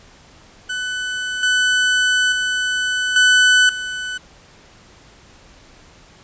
30% pulse tone with level steps, 1500 Hz, F#6, 23 cents sharp, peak -19 / -11 / -15 / -7 / -21 dBFS, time 0.69-4.18 s, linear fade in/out 10 ms, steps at 1.43 / 2.32 / 3.16 / 3.69 s, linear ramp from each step 2 ms, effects pink hiss -47 dBFS RMS until 6.23 s + resampled to 16000 Hz

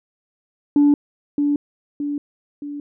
sine tone with echo, 289.6 Hz, D4, 24 cents flat, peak -9 dBFS, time 0.76-0.94 s, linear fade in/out 2 ms, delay 620 ms, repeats 3, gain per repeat -6 dB, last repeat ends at 2.8 s, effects tanh soft clip ceiling -8 dBFS

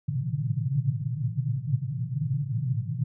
pink band-pass noise, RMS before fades -28 dBFS, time 0.08-3.04 s, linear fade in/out 10 ms, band 110 to 160 Hz, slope 96 dB/octave, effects none

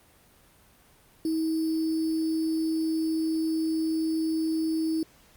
sine tone with sample-and-hold, 320 Hz, D#4, 49 cents sharp, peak -24 dBFS, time 1.25-5.03 s, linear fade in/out 2 ms, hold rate 4900 Hz, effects pink hiss -58 dBFS RMS until 5.36 s + Opus 32 kbps

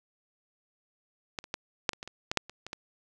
clicks, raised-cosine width 0.2 ms, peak -16 / -28 / -15 / -7 / -24 / -22 / -25 / -12 / -6 / -26 / -23 / -19 dBFS, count 12, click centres 1.388 / 1.441 / 1.541 / 1.892 / 1.933 / 2.029 / 2.076 / 2.315 / 2.373 / 2.496 / 2.666 / 2.731 s, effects none

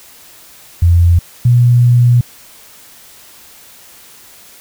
sine tone pair in turn, 85.9 / 121.48 Hz, F2 / B2, -28 / -28 cents, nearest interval tritone, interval 600 cents, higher second, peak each -5 dBFS, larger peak neither, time 0.82-1.19 / 1.45-2.21 s, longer second, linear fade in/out 5 ms, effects white hiss -40 dBFS RMS until 4.6 s

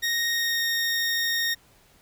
20% pulse tone with pitch glide, 1864.7 to 1852.9 Hz, A#6 to A#6, 0 to -11 cents, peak -18 dBFS, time 0.02-1.55 s, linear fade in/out 20 ms, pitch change -11 cents, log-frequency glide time 0.28-0.65 s, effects pink hiss -58 dBFS RMS until 2.01 s

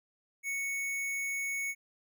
square tone, 2217 Hz, C#7, in tune, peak -33 dBFS, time 0.43-1.75 s, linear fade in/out 50 ms, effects none

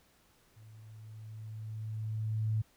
sine tone with level ramp, 109.2 Hz, A2, 13 cents flat, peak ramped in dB -52 to -27 dBFS, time 0.56-2.62 s, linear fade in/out 10 ms, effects pink hiss -67 dBFS RMS until 2.76 s

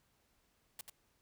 white noise with echo, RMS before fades -45 dBFS, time 0.79-0.81 s, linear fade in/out 2 ms, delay 88 ms, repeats 1, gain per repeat -5 dB, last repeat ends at 0.898 s, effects pink hiss -75 dBFS RMS until 1.21 s

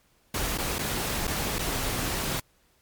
pink noise with dropouts, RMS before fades -29 dBFS, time 0.34-2.4 s, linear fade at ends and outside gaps 5 ms, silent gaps 0.576-0.583 / 0.785-0.79 / 1.271-1.276 / 1.585-1.59 s, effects pink hiss -65 dBFS RMS until 2.81 s + MP3 96 kbps

